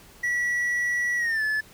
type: tone with pitch glide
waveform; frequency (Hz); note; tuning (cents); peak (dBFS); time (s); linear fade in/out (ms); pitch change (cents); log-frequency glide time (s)
triangle; 1941 to 1729.2; B6 to A6; -31 to -31; -21; 0.23-1.61; 10; -200; 1.17-1.43
effects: pink hiss -51 dBFS RMS until 1.73 s